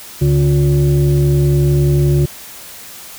sine tone with frequency modulation, 142.5 Hz, C#3, 48 cents sharp, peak -9 dBFS, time 0.21-2.26 s, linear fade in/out 10 ms, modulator 214 Hz, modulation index 0.78, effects white hiss -34 dBFS RMS until 3.18 s

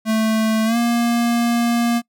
square tone with pitch glide, 220 to 235.8 Hz, A3 to A#3, 0 to +20 cents, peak -16 dBFS, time 0.05-2.02 s, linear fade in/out 50 ms, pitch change +120 cents, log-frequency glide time 0.65-0.77 s, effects noise-tail reverb RT60 0.1 s tail -24 dB re dry

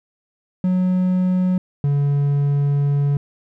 triangle tone pair in turn, 183.4 / 142.59 Hz, F#3 / C#3, -15 / +49 cents, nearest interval major third, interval 436 cents, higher first, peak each -13 dBFS, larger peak neither, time 0.64-1.58 / 1.84-3.17 s, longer second, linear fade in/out 2 ms, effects none

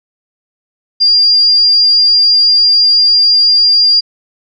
sine tone, 4798 Hz, D8, 36 cents sharp, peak -5 dBFS, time 1-4.01 s, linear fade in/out 20 ms, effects none

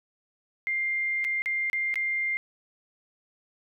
sine tone with dropouts, 2100 Hz, C7, 6 cents sharp, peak -25 dBFS, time 0.67-2.37 s, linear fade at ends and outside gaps 0 ms, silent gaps 1.243-1.248 / 1.42-1.459 / 1.699-1.731 / 1.941-1.957 s, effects none

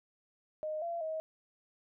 sine tone with pitch steps, 618 / 681 / 634 Hz, D#5 / F5 / D#5, -12 / -44 / +32 cents, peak -34 dBFS, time 0.63-1.2 s, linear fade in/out 0 ms, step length 190 ms, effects none

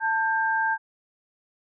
sine tone pair together, 890 / 1585.8 Hz, A5 / G6, +20 / +20 cents, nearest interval minor seventh, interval 1000 cents, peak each -24 dBFS, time 0-0.78 s, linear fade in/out 50 ms, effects none

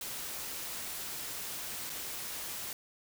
white noise with dropouts, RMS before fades -40 dBFS, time 0.01-2.73 s, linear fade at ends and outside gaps 2 ms, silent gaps 1.896-1.9 s, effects none

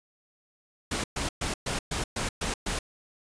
pink noise bursts, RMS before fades -30 dBFS, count 8, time 0.91-2.79 s, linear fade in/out 5 ms, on 130 ms, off 120 ms, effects resampled to 22050 Hz

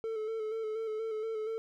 triangle tone with vibrato, 440 Hz, A4, in tune, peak -31 dBFS, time 0.04-1.58 s, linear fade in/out 0 ms, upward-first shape square, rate 4.2 Hz, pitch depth 31 cents each way, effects none

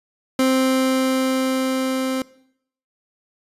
30% pulse tone with level ramp, 261.6 Hz, C4, in tune, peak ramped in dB -12 to -18 dBFS, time 0.39-2.22 s, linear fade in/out 2 ms, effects noise-tail reverb RT60 0.7 s tail -21 dB re dry + resampled to 32000 Hz

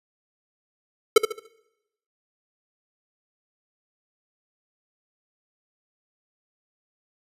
square tone with echo, 440 Hz, A4, in tune, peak -9 dBFS, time 1.16-1.18 s, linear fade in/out 5 ms, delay 72 ms, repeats 4, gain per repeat -9 dB, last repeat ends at 1.468 s, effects noise-tail reverb RT60 0.9 s tail -22 dB re dry + resampled to 32000 Hz

